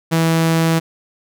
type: tone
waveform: sawtooth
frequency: 163.6 Hz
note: E3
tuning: 13 cents flat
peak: -9 dBFS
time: 0.11-0.8 s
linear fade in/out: 20 ms
effects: none